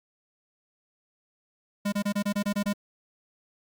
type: tone bursts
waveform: square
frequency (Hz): 203.6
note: G#3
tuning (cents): -34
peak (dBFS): -25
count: 9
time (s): 1.85-2.732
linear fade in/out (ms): 10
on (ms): 74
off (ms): 27
effects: Opus 48 kbps